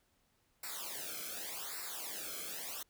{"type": "noise with flanger", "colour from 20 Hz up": "white", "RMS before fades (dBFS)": -43, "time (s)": [0.63, 2.83], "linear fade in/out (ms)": 5, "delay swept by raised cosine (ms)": [0.31, 1.09], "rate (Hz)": 0.86, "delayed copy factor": -1, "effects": ["pink hiss -75 dBFS RMS until 2.89 s"]}